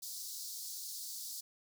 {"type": "high-pass noise", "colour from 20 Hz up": "pink", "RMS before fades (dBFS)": -44, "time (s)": [0.02, 1.41], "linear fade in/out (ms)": 10, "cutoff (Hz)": 4200, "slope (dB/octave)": 48, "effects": []}